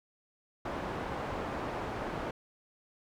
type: low-pass noise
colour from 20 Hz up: white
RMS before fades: -37 dBFS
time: 0.65-2.31 s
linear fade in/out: 5 ms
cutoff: 930 Hz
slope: 12 dB/octave
effects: none